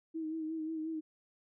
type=tone with vibrato; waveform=sine; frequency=317.9 Hz; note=D#4; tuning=37 cents sharp; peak=-35 dBFS; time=0.14-1.01 s; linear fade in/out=20 ms; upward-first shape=sine; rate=5.6 Hz; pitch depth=38 cents each way; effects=none